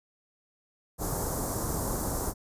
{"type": "band-stop noise", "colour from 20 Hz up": "pink", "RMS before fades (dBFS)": -31, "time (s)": [0.98, 2.34], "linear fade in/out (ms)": 50, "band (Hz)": [1200, 6300], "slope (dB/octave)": 24, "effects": ["resampled to 32000 Hz"]}